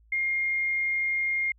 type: tone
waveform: sine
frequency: 2126 Hz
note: C7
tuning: 27 cents sharp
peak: -24 dBFS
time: 0.12-1.52 s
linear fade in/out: 5 ms
effects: added 55 Hz sine -56 dBFS peak until 1.58 s